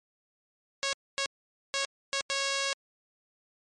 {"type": "tone bursts at uneven times", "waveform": "5% pulse", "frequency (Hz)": 550, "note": "C#5", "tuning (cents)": -14, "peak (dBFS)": -16, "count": 5, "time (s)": [[0.83, 0.93], [1.18, 1.26], [1.74, 1.85], [2.13, 2.21], [2.3, 2.73]], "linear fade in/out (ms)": 0, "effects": ["low-pass 9000 Hz 12 dB/octave", "MP3 48 kbps"]}